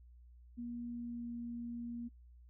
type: tone with pitch glide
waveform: sine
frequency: 238.5 to 236.6 Hz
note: A#3 to A#3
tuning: +40 to +26 cents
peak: -40 dBFS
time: 0.57-2.09 s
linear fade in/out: 20 ms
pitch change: -14 cents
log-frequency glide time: 0.89-1.32 s
effects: noise-tail reverb RT60 0.1 s tail -21 dB re dry + added 60 Hz sine -56 dBFS peak until 2.49 s